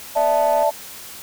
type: chord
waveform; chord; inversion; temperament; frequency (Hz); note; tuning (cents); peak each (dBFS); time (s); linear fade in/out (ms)
sine; D suspended second; none; equal; 587.3 / 659.3 / 880; D5 / E5 / A5; 0 / 0 / 0; -19; 0.15-0.71; 20
type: click train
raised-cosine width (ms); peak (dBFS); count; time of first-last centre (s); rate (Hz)
0.5; -22; 115; 0.17-0.63; 248
effects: white hiss -37 dBFS RMS until 1.22 s